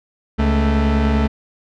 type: tone pair together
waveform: 40% pulse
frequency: 69.99 / 220.4 Hz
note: C#2 / A3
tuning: +17 / +3 cents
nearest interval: octave + minor sixth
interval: 1986 cents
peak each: -15 / -17 dBFS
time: 0.38-1.28 s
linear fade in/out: 20 ms
effects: low-pass 3000 Hz 12 dB/octave